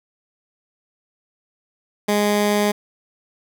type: tone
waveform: 15% pulse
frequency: 207 Hz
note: G#3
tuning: 5 cents flat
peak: -10 dBFS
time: 2.08-2.72 s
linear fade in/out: 10 ms
effects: none